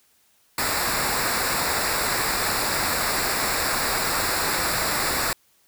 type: noise with comb filter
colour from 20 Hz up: pink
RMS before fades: -24 dBFS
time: 0.58-5.33 s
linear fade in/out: 2 ms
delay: 0.32 ms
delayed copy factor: -0.75
effects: white hiss -62 dBFS RMS until 5.67 s